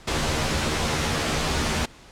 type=noise with comb filter; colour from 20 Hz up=pink; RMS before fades=-24 dBFS; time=0.07-1.86 s; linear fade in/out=10 ms; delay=13 ms; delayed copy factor=+0.75; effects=pink hiss -48 dBFS RMS until 2.11 s + low-pass 7000 Hz 12 dB/octave